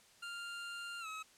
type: tone with pitch glide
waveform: 25% pulse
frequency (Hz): 1396.9 to 1281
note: F6 to E6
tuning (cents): 0 to -50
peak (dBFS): -39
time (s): 0.22-1.23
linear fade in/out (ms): 10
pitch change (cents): -150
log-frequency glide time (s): 1-1.07
effects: white hiss -64 dBFS RMS until 1.37 s + low-pass 9000 Hz 12 dB/octave